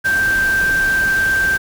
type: tone in noise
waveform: sine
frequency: 1568 Hz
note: G6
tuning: in tune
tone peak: -13 dBFS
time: 0.04-1.58 s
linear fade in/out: 20 ms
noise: pink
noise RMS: -27 dBFS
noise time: 0.04-1.58 s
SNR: +11 dB
effects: none